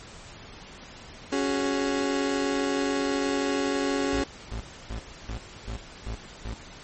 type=chord; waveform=35% pulse; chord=C# suspended fourth; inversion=none; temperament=just; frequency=277.2 / 369.6 / 415.8 Hz; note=C#4 / F#4 / G#4; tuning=0 / -2 / +2 cents; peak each=-25 / -30 / -28 dBFS; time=1.32-4.24 s; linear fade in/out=5 ms
type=tone bursts; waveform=35% pulse; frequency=55.4 Hz; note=A1; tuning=13 cents sharp; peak=-29 dBFS; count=7; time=4.13-6.539 s; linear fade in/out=0 ms; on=87 ms; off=300 ms
effects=pink hiss -45 dBFS RMS until 6.83 s + MP3 32 kbps